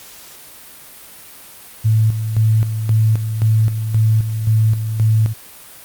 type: tone with tremolo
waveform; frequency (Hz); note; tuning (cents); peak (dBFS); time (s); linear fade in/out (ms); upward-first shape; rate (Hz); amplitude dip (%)
sine; 110; A2; 0; -10; 1.84-5.34; 20; square; 1.9; 60
effects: white hiss -39 dBFS RMS until 5.84 s + Opus 48 kbps